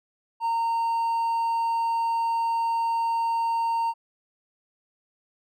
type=tone with hard clipping; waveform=triangle; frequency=920 Hz; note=A#5; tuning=23 cents flat; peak=-23 dBFS; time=0.4-3.94 s; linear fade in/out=50 ms; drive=5 dB; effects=none